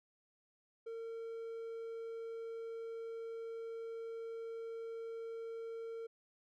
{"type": "tone", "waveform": "triangle", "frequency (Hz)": 456, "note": "A#4", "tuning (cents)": -38, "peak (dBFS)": -40, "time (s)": [0.86, 6.07], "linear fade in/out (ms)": 10, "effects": []}